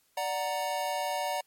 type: chord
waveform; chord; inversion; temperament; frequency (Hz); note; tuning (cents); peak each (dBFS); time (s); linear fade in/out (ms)
square; D augmented; none; equal; 587.3 / 740 / 932.3; D5 / F#5 / A#5; 0 / 0 / 0; -35 / -34 / -35; 0.17-1.41; 5
effects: white hiss -69 dBFS RMS until 1.46 s + MP3 64 kbps